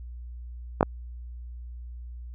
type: clicks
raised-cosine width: 1 ms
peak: -5 dBFS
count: 2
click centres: 0.809 / 0.829 s
effects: added 60 Hz sine -37 dBFS peak until 2.34 s